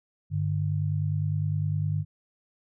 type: tone pair together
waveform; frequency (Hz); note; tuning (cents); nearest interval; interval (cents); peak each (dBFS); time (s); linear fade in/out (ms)
sine; 100.1 / 149.98; G2 / D3; +37 / +37; perfect fifth; 700; -27; 0.3-2.05; 50
effects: none

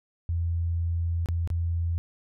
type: tone with dropouts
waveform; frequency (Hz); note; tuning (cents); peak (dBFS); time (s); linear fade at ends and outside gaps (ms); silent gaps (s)
sine; 84.5; E2; +43; -24; 0.29-1.98; 0; 1.259-1.287 / 1.475-1.502
effects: none

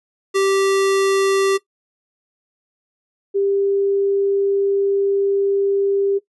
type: tone pair in turn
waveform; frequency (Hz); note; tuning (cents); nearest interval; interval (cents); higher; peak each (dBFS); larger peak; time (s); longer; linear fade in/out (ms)
square / sine; 390 / 396.6; G4 / G4; -9 / +20; unison; 29; second; -15 / -15; neither; 0.34-1.58 / 3.34-6.19; second; 20
effects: noise-tail reverb RT60 0.1 s tail -17 dB re dry + resampled to 24000 Hz

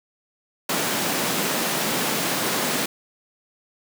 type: high-pass noise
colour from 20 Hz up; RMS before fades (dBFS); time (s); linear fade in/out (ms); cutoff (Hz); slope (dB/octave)
pink; -24; 0.69-2.86; 5; 170; 24
effects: none

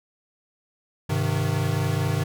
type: chord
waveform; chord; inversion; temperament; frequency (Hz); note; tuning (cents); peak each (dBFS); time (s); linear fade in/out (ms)
square; Ab major; none; equal with one note detuned; 101.28 / 130.81 / 155.56; Ab2 / C3 / Eb3; -43 / 0 / 0; -27; 1.09-2.24; 10
effects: none

